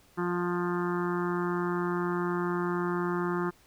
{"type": "harmonic tone with a mistuned harmonic", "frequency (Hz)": 175.9, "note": "F3", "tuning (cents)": 13, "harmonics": [1, 2, 4, 5, 6, 7, 8, 9, 10], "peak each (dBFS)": [-32, -30, -45, -40, -38, -38, -41, -44, -46], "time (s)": [0.17, 3.51], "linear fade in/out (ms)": 20, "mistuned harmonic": 4, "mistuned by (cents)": 22, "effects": ["pink hiss -61 dBFS RMS until 3.66 s"]}